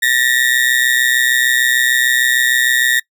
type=ring-modulated tone; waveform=35% pulse; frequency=1846 Hz; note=A#6; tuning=17 cents flat; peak=-7 dBFS; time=0.02-3 s; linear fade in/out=10 ms; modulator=63.3 Hz; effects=noise-tail reverb RT60 0.1 s tail -23 dB re dry